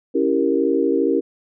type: chord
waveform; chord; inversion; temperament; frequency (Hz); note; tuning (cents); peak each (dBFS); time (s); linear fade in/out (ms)
sine; C# diminished seventh; none; equal; 277.2 / 329.6 / 392 / 466.2; C#4 / E4 / G4 / Bb4; 0 / 0 / 0 / 0; -21; 0.14-1.21; 20
effects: none